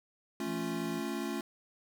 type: chord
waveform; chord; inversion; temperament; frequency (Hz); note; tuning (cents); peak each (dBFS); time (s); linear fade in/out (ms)
square; A augmented; none; equal; 220 / 277.2 / 349.2; A3 / C#4 / E#4; 0 / 0 / 0; -39; 0.4-1.41; 2
type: tone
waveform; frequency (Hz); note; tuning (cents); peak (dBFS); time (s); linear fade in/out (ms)
triangle; 169.8; F3; -48; -38; 0.44-1.02; 50
effects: none